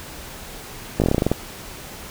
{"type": "slowing click train", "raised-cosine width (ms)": 2, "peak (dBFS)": -4, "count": 11, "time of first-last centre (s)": [1, 1.316], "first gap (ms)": 18, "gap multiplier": 1.12, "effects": ["pink hiss -37 dBFS RMS until 2.1 s"]}